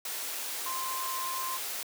sine tone in noise, 1046 Hz, C6, 1 cent flat, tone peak -34 dBFS, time 0.66-1.57 s, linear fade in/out 2 ms, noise white, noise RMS -36 dBFS, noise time 0.05-1.83 s, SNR -1 dB, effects high-pass 400 Hz 12 dB/octave

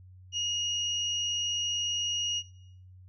sine tone pair together, 2869 / 5798 Hz, F7 / F#8, +46 / -36 cents, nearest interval octave, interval 1218 cents, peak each -29 / -34 dBFS, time 0.32-2.43 s, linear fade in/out 50 ms, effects noise-tail reverb RT60 0.7 s tail -19 dB re dry + added 92 Hz sine -49 dBFS peak until 3.08 s

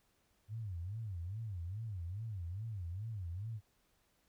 sine tone with vibrato, 98 Hz, G2, in tune, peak -39 dBFS, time 0.48-3.61 s, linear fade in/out 50 ms, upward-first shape sine, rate 2.4 Hz, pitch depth 270 cents each way, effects pink hiss -75 dBFS RMS until 4.28 s

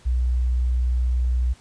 sine tone, 61.74 Hz, B1, in tune, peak -18 dBFS, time 0.05-1.54 s, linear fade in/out 20 ms, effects pink hiss -53 dBFS RMS until 1.6 s + resampled to 22050 Hz

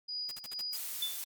sine tone with tremolo, 4916 Hz, D#8, 22 cents flat, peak -34 dBFS, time 0.08-0.77 s, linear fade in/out 10 ms, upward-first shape sine, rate 2.2 Hz, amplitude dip 75%
white noise bursts, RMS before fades -45 dBFS, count 5, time 0.29-0.612 s, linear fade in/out 0 ms, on 22 ms, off 53 ms
blue noise, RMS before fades -39 dBFS, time 0.73-1.24 s, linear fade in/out 0 ms
sine tone with exponential decay, 3515 Hz, A7, 2 cents flat, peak -28 dBFS, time 1.02-1.25 s, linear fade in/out 5 ms, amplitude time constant 50 ms
effects MP3 96 kbps

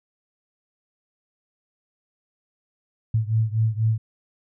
sine beating tone pair, 109.4 / 113.5 Hz, A2 / A#2, -9 / -46 cents, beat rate 4.1 Hz, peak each -21 / -23 dBFS, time 3.14-3.98 s, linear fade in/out 5 ms, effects none

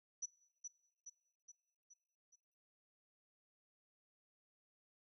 sine tone with echo, 5920 Hz, F#8, in tune, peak -39 dBFS, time 0.22-0.26 s, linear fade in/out 10 ms, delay 420 ms, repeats 5, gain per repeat -5 dB, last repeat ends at 2.36 s, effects noise-tail reverb RT60 0.9 s tail -21 dB re dry

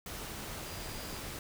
sine tone in noise, 4831 Hz, D8, 48 cents sharp, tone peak -52 dBFS, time 0.66-1.19 s, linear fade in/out 2 ms, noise pink, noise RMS -42 dBFS, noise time 0.06-1.39 s, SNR -13 dB, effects none

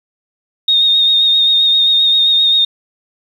sine tone with vibrato, 3699 Hz, A#7, 14 cents flat, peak -8 dBFS, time 0.68-2.65 s, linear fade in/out 5 ms, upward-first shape sine, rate 7.6 Hz, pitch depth 25 cents each way, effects 7-bit

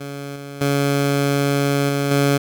15% pulse tone with level steps, 141 Hz, C#3, 30 cents sharp, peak -22 / -25 / -10 / -12 / -8 dBFS, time 0-2.38 s, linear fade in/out 10 ms, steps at 0.36 / 0.61 / 1.89 / 2.11 s, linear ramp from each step 2 ms, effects none

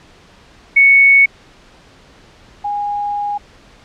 sine tone pair in turn, 2217 / 820.7 Hz, C#7 / G#5, 0 / -21 cents, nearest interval octave + perfect fourth, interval 1721 cents, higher first, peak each -5 / -17 dBFS, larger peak first, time 0.76-1.26 / 2.64-3.38 s, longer second, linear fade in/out 10 ms, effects pink hiss -45 dBFS RMS until 3.84 s + low-pass 5000 Hz 12 dB/octave

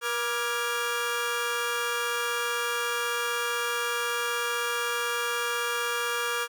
30% pulse tone cluster, 478.4 / 1178 / 1400 / 1659 Hz, A#4 / D6 / F6 / G#6, +45 / +5 / +4 / -2 cents, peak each -30 dBFS, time 0.01-6.48 s, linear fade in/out 50 ms, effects none

